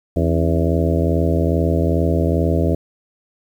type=harmonic tone with a mistuned harmonic; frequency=82.41 Hz; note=E2; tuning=in tune; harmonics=1 / 2 / 3 / 4 / 5 / 6 / 7 / 8; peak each=-18 / -21 / -23 / -24 / -25 / -26 / -26 / -27 dBFS; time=0.16-2.75 s; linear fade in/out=5 ms; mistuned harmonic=3; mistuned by=+110 cents; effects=8-bit